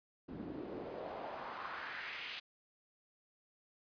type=noise with band-pass filter sweep; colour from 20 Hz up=pink; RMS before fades=-45 dBFS; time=0.28-2.4 s; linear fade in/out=10 ms; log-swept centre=220 to 3000 Hz; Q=2.3; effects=resampled to 11025 Hz